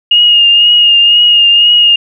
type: tone with vibrato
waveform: sine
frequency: 2849 Hz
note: F7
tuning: 34 cents sharp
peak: -3 dBFS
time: 0.11-1.96 s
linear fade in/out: 5 ms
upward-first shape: triangle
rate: 2 Hz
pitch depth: 33 cents each way
effects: none